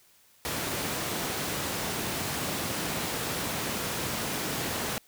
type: high-pass noise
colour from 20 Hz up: pink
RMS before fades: -32 dBFS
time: 0.45-4.98 s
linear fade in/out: 0 ms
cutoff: 110 Hz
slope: 12 dB/octave
effects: white hiss -61 dBFS RMS until 5.07 s